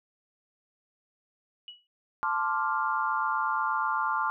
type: tone with exponential decay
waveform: sine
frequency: 2931 Hz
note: F#7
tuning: 17 cents flat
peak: -37 dBFS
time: 1.68-1.87 s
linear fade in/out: 1 ms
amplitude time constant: 41 ms
type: chord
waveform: sine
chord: D minor seventh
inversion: second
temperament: equal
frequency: 880 / 1046.5 / 1174.7 / 1396.9 Hz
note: A5 / C6 / D6 / F6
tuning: 0 / 0 / 0 / 0 cents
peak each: -31 dBFS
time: 2.23-4.3 s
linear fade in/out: 0 ms
effects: none